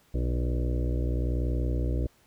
harmonic tone with a mistuned harmonic, 61 Hz, B1, 21 cents flat, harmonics 1 / 2 / 4 / 5 / 6 / 7 / 8 / 9 / 10, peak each -26 / -32 / -39 / -37 / -40 / -45 / -41 / -47 / -48 dBFS, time 0.14-2.07 s, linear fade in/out 5 ms, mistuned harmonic 9, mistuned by +49 cents, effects pink hiss -63 dBFS RMS until 2.26 s

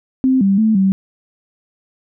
sine tone with pitch steps, 260.9 / 195.9 / 219.3 / 192.3 Hz, C4 / G3 / A3 / G3, -5 / -1 / -6 / -33 cents, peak -10 dBFS, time 0.24-0.92 s, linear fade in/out 0 ms, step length 170 ms, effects none

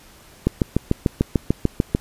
click train, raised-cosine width 3 ms, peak -3 dBFS, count 11, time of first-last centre 0.47-1.949 s, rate 6.76 Hz, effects pink hiss -48 dBFS RMS until 2 s + resampled to 32000 Hz

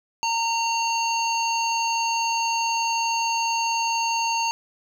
harmonic tone with a mistuned harmonic, 919 Hz, A#5, 25 cents flat, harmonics 1 / 3 / 5 / 7, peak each -23 / -28 / -30 / -31 dBFS, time 0.23-4.51 s, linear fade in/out 0 ms, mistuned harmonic 5, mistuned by -34 cents, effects 8-bit

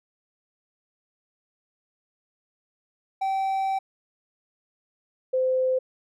triangle / sine tone pair in turn, 773 / 515.9 Hz, G5 / C5, -24 / -24 cents, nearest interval perfect fifth, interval 700 cents, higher first, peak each -21 / -20 dBFS, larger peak second, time 3.21-3.79 / 5.33-5.79 s, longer first, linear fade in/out 10 ms, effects none

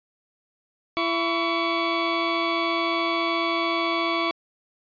20% pulse tone pair together, 335.2 / 1128.5 Hz, E4 / C#6, +29 / +31 cents, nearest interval octave + major sixth, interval 2102 cents, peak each -20 dBFS, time 0.97-4.31 s, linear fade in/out 0 ms, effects resampled to 11025 Hz

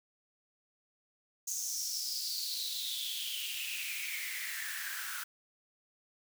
white noise with high-pass filter sweep, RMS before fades -38 dBFS, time 1.47-5.24 s, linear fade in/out 10 ms, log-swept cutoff 6500 to 1400 Hz, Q 7.1, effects none

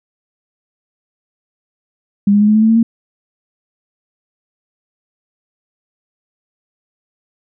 sine tone with pitch steps, 201.7 / 205.5 / 209.3 / 213.2 / 217.2 / 221.2 / 225.4 / 229.6 Hz, G3 / G#3 / G#3 / G#3 / A3 / A3 / A3 / A#3, +50 / -18 / +14 / +46 / -22 / +9 / +42 / -26 cents, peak -7 dBFS, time 2.27-2.83 s, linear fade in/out 5 ms, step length 70 ms, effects none

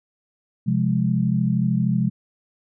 sine chord, F minor, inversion second, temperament equal, 130.81 / 174.61 / 207.7 Hz, C3 / F3 / Ab3, 0 / 0 / 0 cents, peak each -22 dBFS, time 0.66-2.1 s, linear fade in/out 20 ms, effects none

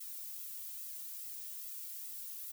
violet noise with flanger, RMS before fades -45 dBFS, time 0-2.52 s, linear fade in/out 10 ms, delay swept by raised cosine 1.5 to 2.2 ms, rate 2.4 Hz, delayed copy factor +0.75, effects none

